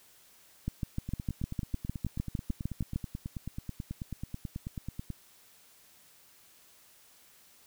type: two click trains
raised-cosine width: 5 ms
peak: -19 / -24 dBFS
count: 16 / 38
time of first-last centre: 0.68-2.96 / 1.09-5.103 s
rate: 6.58 / 9.22 Hz
effects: white hiss -60 dBFS RMS until 7.66 s